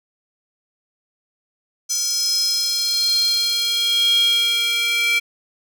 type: tone with high-pass filter sweep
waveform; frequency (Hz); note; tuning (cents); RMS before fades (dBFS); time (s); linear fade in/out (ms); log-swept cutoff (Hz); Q
square; 466.2; A#4; 0; -19; 1.89-5.2; 20; 5800 to 2500; 7.7
effects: none